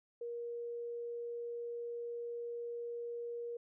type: tone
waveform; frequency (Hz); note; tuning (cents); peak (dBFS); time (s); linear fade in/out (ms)
sine; 473; A#4; +25; -39; 0.21-3.57; 5
effects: none